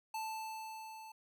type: tone with level ramp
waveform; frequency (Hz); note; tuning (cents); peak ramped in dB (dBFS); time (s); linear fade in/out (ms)
square; 880; A5; 0; -38 to -50; 0.14-1.12; 5
effects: none